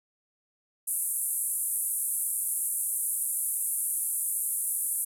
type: band-pass noise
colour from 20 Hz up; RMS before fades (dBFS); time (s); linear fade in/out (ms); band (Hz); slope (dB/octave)
white; -30; 0.87-5.05; 10; 8900 to 12000; 48
effects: none